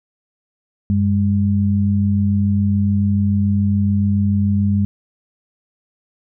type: tone pair together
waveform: sine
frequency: 95.6 / 202.6 Hz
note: G2 / G#3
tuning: -43 / -43 cents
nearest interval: octave + minor second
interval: 1300 cents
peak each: -16 dBFS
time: 0.9-4.85 s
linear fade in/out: 0 ms
effects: none

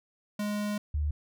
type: tone pair in turn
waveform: square / sine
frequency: 207.7 / 74.39 Hz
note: G#3 / D2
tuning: 0 / +23 cents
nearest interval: octave + tritone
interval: 1777 cents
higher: first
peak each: -30 / -26 dBFS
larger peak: second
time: 0.39-0.78 / 0.94-1.11 s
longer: first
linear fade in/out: 5 ms
effects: none

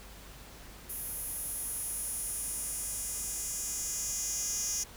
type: tone with high-pass filter sweep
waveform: 10% pulse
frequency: 410 Hz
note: G#4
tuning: 22 cents flat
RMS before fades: -36 dBFS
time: 0.89-4.84 s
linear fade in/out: 10 ms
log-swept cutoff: 12000 to 6300 Hz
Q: 3.1
effects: added 50 Hz sine -51 dBFS peak until 4.96 s + pink hiss -51 dBFS RMS until 4.96 s

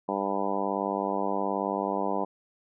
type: harmonic tone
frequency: 98.8 Hz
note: G2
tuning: 14 cents sharp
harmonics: 2 / 3 / 4 / 5 / 6 / 7 / 8 / 9 / 10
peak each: -35 / -35 / -35 / -35 / -35 / -35 / -35 / -35 / -35 dBFS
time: 0.08-2.25 s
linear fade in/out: 10 ms
effects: none

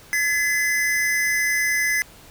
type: tone pair together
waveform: square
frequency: 1704 / 2033 Hz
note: G#6 / B6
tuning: +44 / +50 cents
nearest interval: minor third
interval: 306 cents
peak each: -25 / -21 dBFS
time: 0.13-2.02 s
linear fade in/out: 0 ms
effects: pink hiss -47 dBFS RMS until 2.3 s

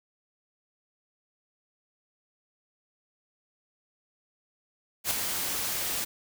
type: noise with ADSR envelope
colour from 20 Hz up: white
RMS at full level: -25 dBFS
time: 5.04-6.05 s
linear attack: 68 ms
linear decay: 6 ms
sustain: -6 dB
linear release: 14 ms
effects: none

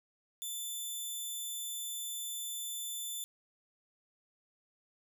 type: tone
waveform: 10% pulse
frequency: 3520 Hz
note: A7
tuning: in tune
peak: -30 dBFS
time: 0.42-3.24 s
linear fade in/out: 0 ms
effects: none

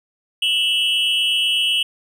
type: tone with amplitude modulation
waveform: triangle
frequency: 2952 Hz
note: F#7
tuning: 5 cents flat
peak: -10 dBFS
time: 0.42-1.83 s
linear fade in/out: 5 ms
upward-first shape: sine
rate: 272 Hz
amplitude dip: 100%
effects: none

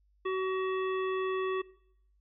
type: harmonic tone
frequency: 376.9 Hz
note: F#4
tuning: 32 cents sharp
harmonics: 1 / 3 / 5 / 7 / 9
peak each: -30 / -36 / -43 / -46 / -50 dBFS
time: 0.25-1.62 s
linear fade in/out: 10 ms
effects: noise-tail reverb RT60 0.7 s tail -20 dB re dry + added 50 Hz sine -65 dBFS peak until 2.2 s

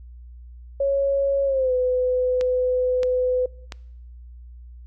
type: tone with pitch glide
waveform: sine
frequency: 553 to 504.2 Hz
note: C#5 to B4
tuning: -4 to +36 cents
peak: -18 dBFS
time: 0.8-3.46 s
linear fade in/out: 5 ms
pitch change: -160 cents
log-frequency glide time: 1.45-1.73 s
type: clicks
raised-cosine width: 0.2 ms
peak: -15 dBFS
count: 3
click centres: 2.411 / 3.032 / 3.722 s
effects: noise-tail reverb RT60 0.8 s tail -24 dB re dry + added 60 Hz sine -39 dBFS peak until 4.86 s

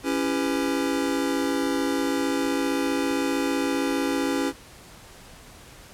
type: chord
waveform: square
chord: C# half-diminished seventh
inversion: none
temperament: just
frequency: 277.2 / 332.6 / 399.1 / 498.9 Hz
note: C#4 / E4 / G4 / B4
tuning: 0 / +16 / +31 / +17 cents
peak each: -26 / -30 / -32 / -32 dBFS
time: 0.03-4.53 s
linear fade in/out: 50 ms
effects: pink hiss -47 dBFS RMS until 5.93 s + low-pass 12000 Hz 12 dB/octave

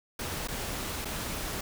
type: noise with dropouts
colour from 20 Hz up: pink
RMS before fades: -35 dBFS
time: 0.19-1.61 s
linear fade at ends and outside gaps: 5 ms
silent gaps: 0.475-0.484 / 1.048-1.053 s
effects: none

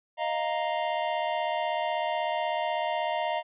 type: chord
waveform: square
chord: Eb suspended second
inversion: none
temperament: equal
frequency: 622.3 / 698.5 / 932.3 Hz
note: Eb5 / F5 / Bb5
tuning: 0 / 0 / 0 cents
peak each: -32 dBFS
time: 0.17-3.43 s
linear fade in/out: 50 ms
effects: resampled to 8000 Hz

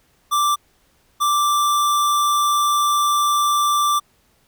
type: tone pair in turn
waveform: square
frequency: 1174.7 / 1174.7 Hz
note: D6 / D6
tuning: 0 / 0 cents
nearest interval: unison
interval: 0 cents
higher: neither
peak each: -16 dBFS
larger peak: neither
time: 0.31-0.56 / 1.2-4 s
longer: second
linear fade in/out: 20 ms
effects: pink hiss -60 dBFS RMS until 4.47 s

